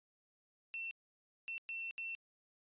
sine tone bursts at uneven times, 2696 Hz, E7, 38 cents sharp, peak -40 dBFS, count 4, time 0.74-0.91 / 1.48-1.58 / 1.69-1.91 / 1.98-2.15 s, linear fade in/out 0 ms, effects resampled to 8000 Hz

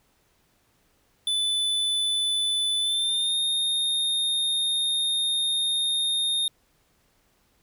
square tone with pitch glide, 3497 to 3679 Hz, A7 to A#7, -11 to -24 cents, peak -23 dBFS, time 1.27-6.48 s, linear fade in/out 2 ms, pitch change +87 cents, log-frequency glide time 2.8-3.37 s, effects pink hiss -66 dBFS RMS until 7.62 s

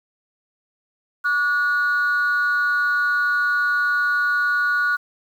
sine tone pair together, 1153 / 1452.7 Hz, D6 / F#6, -32 / -32 cents, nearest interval major third, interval 400 cents, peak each -23 / -16 dBFS, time 1.24-4.97 s, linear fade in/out 20 ms, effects tanh soft clip ceiling -14 dBFS + 8-bit

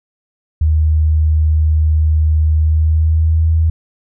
sine tone with pitch glide, 77.78 to 80.57 Hz, D#2 to E2, 0 to -39 cents, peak -9 dBFS, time 0.61-3.7 s, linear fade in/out 5 ms, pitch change +61 cents, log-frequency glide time 2.55-3.5 s, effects none

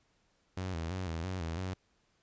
sawtooth tone with vibrato, 87.31 Hz, F2, in tune, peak -31 dBFS, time 0.57-1.74 s, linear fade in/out 5 ms, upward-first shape square, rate 3 Hz, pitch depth 110 cents each way, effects pink hiss -73 dBFS RMS until 2.22 s + resampled to 16000 Hz

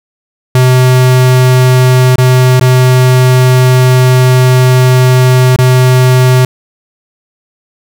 square tone with dropouts, 127.7 Hz, C3, 42 cents flat, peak -4 dBFS, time 0.55-6.45 s, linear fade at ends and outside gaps 2 ms, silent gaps 2.158-2.182 / 2.597-2.61 / 5.562-5.587 s, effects 7-bit

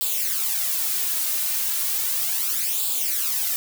blue noise with flanger, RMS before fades -24 dBFS, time 0.01-3.56 s, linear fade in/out 0 ms, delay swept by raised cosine 0.25 to 3.35 ms, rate 0.35 Hz, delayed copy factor +0.7, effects none

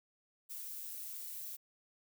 violet noise with amplitude modulation, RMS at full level -43 dBFS, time 0.49-1.57 s, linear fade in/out 20 ms, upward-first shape sine, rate 160 Hz, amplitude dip 40%, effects none

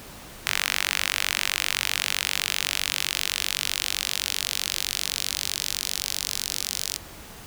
sawtooth tone with high-pass filter sweep, 47.76 Hz, G1, 44 cents flat, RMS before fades -28 dBFS, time 0.46-6.97 s, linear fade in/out 10 ms, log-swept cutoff 2100 to 4900 Hz, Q 1.3, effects pink hiss -43 dBFS RMS until 7.46 s

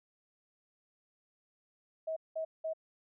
sine tone bursts, 640 Hz, D#5, 49 cents sharp, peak -33 dBFS, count 3, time 2.07-2.735 s, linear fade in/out 10 ms, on 95 ms, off 190 ms, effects none

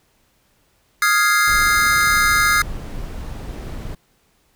square chord, F minor seventh, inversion third, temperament equal, 1244.5 / 1396.9 / 1661.2 / 2093 Hz, Eb6 / F6 / Ab6 / C7, 0 / 0 / 0 / 0 cents, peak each -20 dBFS, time 1.02-2.62 s, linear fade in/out 2 ms
brown noise, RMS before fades -29 dBFS, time 1.47-3.95 s, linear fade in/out 5 ms
clicks, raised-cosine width 0.2 ms, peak -20 / -29 dBFS, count 2, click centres 2.009 / 2.242 s
effects pink hiss -61 dBFS RMS until 4.55 s

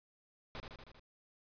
pink noise with echo, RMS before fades -44 dBFS, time 0.55-0.6 s, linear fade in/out 0 ms, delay 79 ms, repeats 5, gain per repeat -3 dB, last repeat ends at 0.995 s, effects resampled to 11025 Hz

